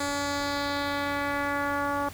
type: tone with low-pass filter sweep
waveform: 10% pulse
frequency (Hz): 284.9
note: C#4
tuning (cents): +48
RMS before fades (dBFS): -29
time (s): 0-2.09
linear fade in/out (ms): 5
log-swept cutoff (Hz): 8600 to 1100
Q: 1.6
effects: added 91 Hz sine -44 dBFS peak until 2.13 s + pink hiss -45 dBFS RMS until 2.13 s